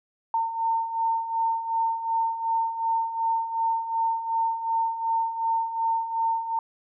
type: beating tone pair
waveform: sine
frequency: 906 / 908.7 Hz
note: A#5 / A#5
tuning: -50 / -44 cents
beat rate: 2.7 Hz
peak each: -30 / -24 dBFS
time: 0.34-6.59 s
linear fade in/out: 2 ms
effects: none